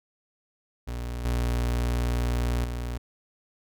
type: tone with level steps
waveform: 35% pulse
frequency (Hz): 60.1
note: B1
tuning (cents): -46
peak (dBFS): -29 / -22 / -28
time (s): 0.87-2.98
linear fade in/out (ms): 10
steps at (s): 1.25 / 2.64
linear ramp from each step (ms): 5
effects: none